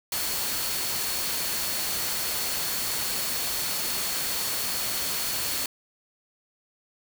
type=tone in noise; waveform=sine; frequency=4389 Hz; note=C#8; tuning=18 cents flat; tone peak=-36 dBFS; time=0.12-5.66 s; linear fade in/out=2 ms; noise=white; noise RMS=-29 dBFS; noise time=0.12-5.66 s; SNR=-10 dB; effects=none